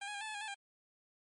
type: tone with pitch steps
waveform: 15% pulse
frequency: 801 / 832 / 806 / 873 / 861 / 818 / 869 / 800 Hz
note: G5 / G#5 / G5 / A5 / A5 / G#5 / A5 / G5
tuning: +37 / +3 / +48 / -14 / -38 / -26 / -22 / +35 cents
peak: -34 dBFS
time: 0.01-0.546 s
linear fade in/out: 10 ms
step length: 67 ms
effects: MP3 48 kbps